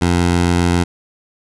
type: tone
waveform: 15% pulse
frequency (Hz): 87.31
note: F2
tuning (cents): 0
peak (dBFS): -6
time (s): 0.01-0.84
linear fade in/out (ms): 10
effects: resampled to 24000 Hz